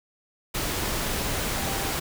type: tone in noise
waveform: sine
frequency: 784 Hz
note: G5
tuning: in tune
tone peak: -36 dBFS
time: 1.57-1.92 s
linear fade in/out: 10 ms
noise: pink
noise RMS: -28 dBFS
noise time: 0.54-2 s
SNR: -11 dB
effects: none